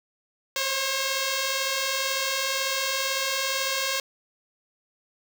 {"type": "beating tone pair", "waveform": "5% pulse", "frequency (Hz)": [523.3, 541.3], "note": ["C5", "C#5"], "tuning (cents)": [0, -41], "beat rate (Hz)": 18, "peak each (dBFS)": [-20, -14], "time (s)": [0.56, 4], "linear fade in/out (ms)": 2, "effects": []}